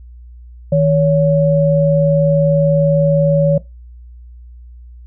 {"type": "tone pair together", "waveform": "sine", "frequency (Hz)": [157.35, 563], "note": ["D#3", "C#5"], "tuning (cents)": [20, 27], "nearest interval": "octave + minor seventh", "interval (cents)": 2207, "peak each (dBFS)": -12, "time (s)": [0.72, 3.58], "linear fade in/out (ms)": 5, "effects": ["noise-tail reverb RT60 0.2 s tail -19 dB re dry", "added 60 Hz sine -34 dBFS peak until 5.06 s"]}